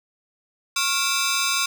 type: ring-modulated tone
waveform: 10% pulse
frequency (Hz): 1244.5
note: D#6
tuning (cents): 0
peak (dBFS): -9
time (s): 0.76-1.66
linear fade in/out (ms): 5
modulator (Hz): 151
effects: none

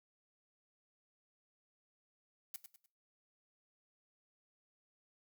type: noise with echo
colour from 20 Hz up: blue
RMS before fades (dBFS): -43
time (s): 2.54-2.56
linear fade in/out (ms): 2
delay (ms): 100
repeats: 3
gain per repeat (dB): -9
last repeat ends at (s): 2.86
effects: noise-tail reverb RT60 0.3 s tail -17 dB re dry

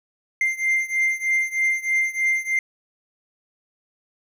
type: beating tone pair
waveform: triangle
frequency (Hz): 2093 / 2096.2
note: C7 / C7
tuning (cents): 0 / +3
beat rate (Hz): 3.2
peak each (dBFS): -20 / -22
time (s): 0.41-2.59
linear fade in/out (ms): 2
effects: none

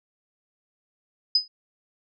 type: tone with exponential decay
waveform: sine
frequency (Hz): 5010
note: D#8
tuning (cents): +11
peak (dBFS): -13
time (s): 1.35-1.48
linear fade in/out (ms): 5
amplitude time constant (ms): 27
effects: none

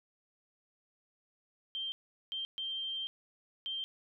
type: tone bursts at uneven times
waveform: sine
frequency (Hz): 3154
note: G7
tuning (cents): +10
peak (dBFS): -35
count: 4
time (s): 1.75-1.92 / 2.32-2.45 / 2.58-3.07 / 3.66-3.84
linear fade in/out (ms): 0
effects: none

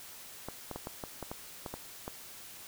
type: clicks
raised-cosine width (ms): 1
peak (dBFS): -24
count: 10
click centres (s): 0.486 / 0.713 / 0.76 / 0.871 / 1.038 / 1.227 / 1.315 / 1.662 / 1.74 / 2.079
effects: white hiss -49 dBFS RMS until 2.67 s

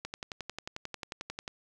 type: click train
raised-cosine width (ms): 0.2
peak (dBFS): -20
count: 17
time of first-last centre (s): 0.05-1.479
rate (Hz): 11.2
effects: none

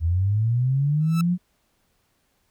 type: linear sweep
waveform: sine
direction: up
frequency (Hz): 78.6 to 181.8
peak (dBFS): -18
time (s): 0-1.38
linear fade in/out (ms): 50
type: tone with exponential growth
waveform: sawtooth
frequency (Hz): 1316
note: E6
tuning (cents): -3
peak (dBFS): -23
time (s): 1-1.21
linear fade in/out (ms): 2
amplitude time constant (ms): 44
effects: pink hiss -68 dBFS RMS until 2.5 s

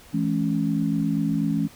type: chord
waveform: sine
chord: C# minor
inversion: first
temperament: equal with one note detuned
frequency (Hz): 164.81 / 212.8 / 277.2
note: E3 / G#3 / C#4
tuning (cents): 0 / +42 / 0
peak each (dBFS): -25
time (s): 0.13-1.68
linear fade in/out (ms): 20
effects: pink hiss -49 dBFS RMS until 1.75 s

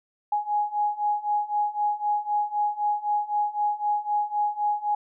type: beating tone pair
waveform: sine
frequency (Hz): 830.6 / 834.5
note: G#5 / G#5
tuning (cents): 0 / +8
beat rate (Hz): 3.9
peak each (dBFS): -27 / -25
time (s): 0.32-4.95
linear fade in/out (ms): 5
effects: none

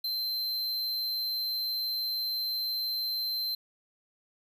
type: tone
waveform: square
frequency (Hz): 4107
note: C8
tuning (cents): -33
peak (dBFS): -30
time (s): 0.04-3.55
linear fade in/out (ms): 5
effects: 11-bit

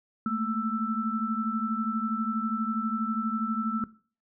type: tone cluster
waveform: sine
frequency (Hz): 216.8 / 229.1 / 1325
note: A3 / A#3 / E6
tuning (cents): -25 / -30 / +9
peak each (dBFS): -30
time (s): 0.26-3.84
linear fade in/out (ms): 2
effects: noise-tail reverb RT60 0.4 s tail -18 dB re dry

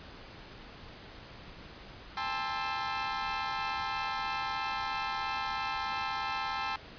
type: chord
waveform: sawtooth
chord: A minor seventh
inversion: third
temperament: equal with one note detuned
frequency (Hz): 803.2 / 880 / 1046.5 / 1318.5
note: G5 / A5 / C6 / E6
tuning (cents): +42 / 0 / 0 / 0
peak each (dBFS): -34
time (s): 2.17-6.76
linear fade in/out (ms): 2
effects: pink hiss -49 dBFS RMS until 6.98 s + resampled to 11025 Hz

